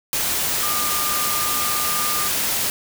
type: tone in noise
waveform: sine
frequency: 1205 Hz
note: D6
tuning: 44 cents sharp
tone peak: -26 dBFS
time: 0.63-2.28 s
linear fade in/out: 0 ms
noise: white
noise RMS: -22 dBFS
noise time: 0.13-2.7 s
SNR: -7 dB
effects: none